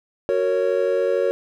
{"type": "chord", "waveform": "triangle", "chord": "F# major", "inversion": "none", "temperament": "equal with one note detuned", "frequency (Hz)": [370, 461.1, 554.4], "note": ["F#4", "A#4", "C#5"], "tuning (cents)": [0, -19, 0], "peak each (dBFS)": [-22, -20, -19], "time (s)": [0.29, 1.31], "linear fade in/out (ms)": 0, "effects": []}